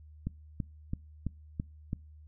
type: click train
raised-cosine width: 5 ms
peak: -20 dBFS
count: 6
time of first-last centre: 0.27-1.931 s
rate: 3.01 Hz
effects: noise-tail reverb RT60 0.3 s tail -25 dB re dry + added 76 Hz sine -50 dBFS peak until 2.27 s